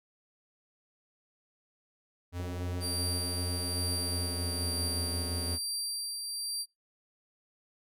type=tone with pitch glide; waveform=square; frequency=87.9 to 84.71 Hz; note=F2 to E2; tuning=+12 to +48 cents; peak=-35 dBFS; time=2.32-5.59 s; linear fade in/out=50 ms; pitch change=-64 cents; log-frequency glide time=3.94-4.82 s
type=click train; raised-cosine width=2 ms; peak=-30 dBFS; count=286; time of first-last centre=2.4-5.549 s; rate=90.5 Hz
type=tone with tremolo; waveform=25% pulse; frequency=4708 Hz; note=D8; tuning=3 cents sharp; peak=-27 dBFS; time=2.8-6.66 s; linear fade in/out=50 ms; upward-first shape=triangle; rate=1.1 Hz; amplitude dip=40%
effects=noise-tail reverb RT60 0.2 s tail -25 dB re dry